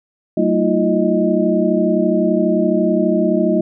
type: tone cluster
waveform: sine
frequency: 190.8 / 225.7 / 317.1 / 349 / 624 Hz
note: G3 / A3 / D#4 / F4 / D#5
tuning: -47 / +44 / +33 / -1 / +5 cents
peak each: -19 dBFS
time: 0.37-3.61 s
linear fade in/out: 5 ms
effects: none